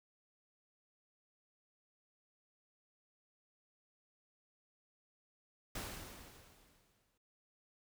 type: noise with exponential decay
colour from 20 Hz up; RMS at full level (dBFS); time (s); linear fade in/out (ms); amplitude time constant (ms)
pink; -42; 5.75-7.18; 5; 310
effects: none